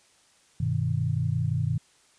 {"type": "chord", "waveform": "sine", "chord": "G augmented", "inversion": "none", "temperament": "equal with one note detuned", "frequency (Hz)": [98, 123.97, 155.56], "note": ["G2", "B2", "D#3"], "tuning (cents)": [0, 7, 0], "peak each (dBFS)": [-29, -27, -28], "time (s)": [0.6, 1.78], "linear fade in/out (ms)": 5, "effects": ["white hiss -61 dBFS RMS until 2.18 s", "resampled to 22050 Hz"]}